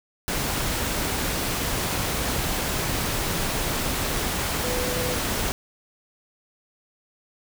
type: tone in noise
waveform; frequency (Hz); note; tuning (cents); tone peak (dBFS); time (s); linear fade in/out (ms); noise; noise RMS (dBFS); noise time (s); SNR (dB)
sine; 498; B4; +14; -29; 4.64-5.15; 0; pink; -26; 0.28-5.52; -6
effects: none